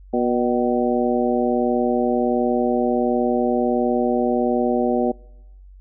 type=harmonic tone with a mistuned harmonic; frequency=121.4 Hz; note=B2; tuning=29 cents flat; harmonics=2 / 3 / 4 / 5 / 6; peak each=-21 / -23 / -24 / -25 / -26 dBFS; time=0.13-5.12 s; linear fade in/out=10 ms; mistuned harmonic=6; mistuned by=+69 cents; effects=noise-tail reverb RT60 0.9 s tail -25 dB re dry + added 47 Hz sine -41 dBFS peak until 5.8 s